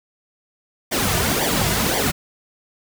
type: noise with flanger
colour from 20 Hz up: pink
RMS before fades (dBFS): -20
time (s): 0.91-2.12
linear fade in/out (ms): 20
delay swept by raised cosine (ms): 0.74 to 3.74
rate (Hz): 1.9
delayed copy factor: -0.8
effects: none